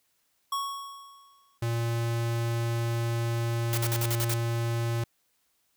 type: tone with exponential decay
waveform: square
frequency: 1108.7 Hz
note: C#6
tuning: in tune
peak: -27 dBFS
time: 0.52-1.58 s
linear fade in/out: 5 ms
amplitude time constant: 230 ms
type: tone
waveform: square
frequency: 116.54 Hz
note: A#2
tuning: in tune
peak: -27 dBFS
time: 1.62-5.04 s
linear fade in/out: 5 ms
type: noise bursts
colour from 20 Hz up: white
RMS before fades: -31 dBFS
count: 7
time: 3.73-4.339 s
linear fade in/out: 0 ms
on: 45 ms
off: 49 ms
effects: white hiss -72 dBFS RMS until 5.76 s